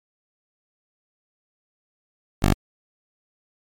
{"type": "tone", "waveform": "10% pulse", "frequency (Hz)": 49.13, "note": "G1", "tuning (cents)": 5, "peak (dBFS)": -7, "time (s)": [2.42, 2.54], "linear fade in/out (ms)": 10, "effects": ["MP3 96 kbps"]}